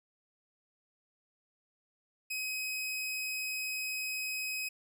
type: tone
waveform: sawtooth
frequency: 2532 Hz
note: D#7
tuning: 30 cents sharp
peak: -31 dBFS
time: 2.3-4.69 s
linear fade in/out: 10 ms
effects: none